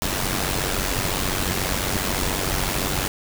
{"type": "noise with amplitude modulation", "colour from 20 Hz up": "pink", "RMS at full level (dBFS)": -21, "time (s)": [0.02, 3.08], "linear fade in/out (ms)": 0, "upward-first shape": "sine", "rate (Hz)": 94.1, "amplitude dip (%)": 65, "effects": []}